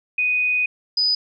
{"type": "tone pair in turn", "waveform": "sine", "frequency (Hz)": [2489, 4978], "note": ["D#7", "D#8"], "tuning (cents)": [0, 0], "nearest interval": "octave", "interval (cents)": 1200, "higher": "second", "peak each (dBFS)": [-17, -16], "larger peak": "second", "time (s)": [[0.18, 0.66], [0.97, 1.15]], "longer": "first", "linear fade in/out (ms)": 5, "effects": []}